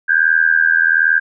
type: tone with amplitude modulation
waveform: sine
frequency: 1590 Hz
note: G6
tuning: 24 cents sharp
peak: -6 dBFS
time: 0.08-1.2 s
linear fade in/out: 20 ms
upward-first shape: sine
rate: 81.2 Hz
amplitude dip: 90%
effects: none